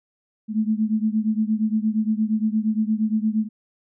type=beating tone pair; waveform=sine; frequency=214.1 / 222.7 Hz; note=A3 / A3; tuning=-47 / +21 cents; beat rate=8.6 Hz; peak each=-21 / -23 dBFS; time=0.48-3.49 s; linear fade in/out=50 ms; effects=none